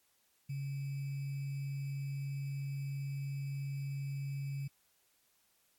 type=tone with sample-and-hold; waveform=sine; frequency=138.5 Hz; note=C#3; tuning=1 cent flat; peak=-36 dBFS; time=0.49-4.68 s; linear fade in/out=10 ms; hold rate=2450 Hz; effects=white hiss -73 dBFS RMS until 5.78 s + AAC 64 kbps